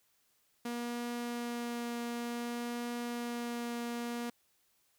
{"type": "tone with vibrato", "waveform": "sawtooth", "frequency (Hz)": 238.3, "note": "A#3", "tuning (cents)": 38, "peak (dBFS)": -32, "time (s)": [0.65, 4.3], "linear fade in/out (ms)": 5, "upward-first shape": "triangle", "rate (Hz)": 0.55, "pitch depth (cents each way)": 10, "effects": ["white hiss -73 dBFS RMS until 4.98 s"]}